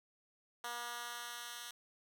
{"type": "tone with high-pass filter sweep", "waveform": "10% pulse", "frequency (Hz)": 239.1, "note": "A#3", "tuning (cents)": 44, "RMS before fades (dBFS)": -45, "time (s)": [0.64, 1.71], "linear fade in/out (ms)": 2, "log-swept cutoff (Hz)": [890, 2400], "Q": 0.77, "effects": []}